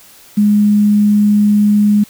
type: tone with quantisation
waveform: sine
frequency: 207.7 Hz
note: G#3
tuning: in tune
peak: -7 dBFS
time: 0.37-2.04 s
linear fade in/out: 10 ms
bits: 6
effects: white hiss -42 dBFS RMS until 2.09 s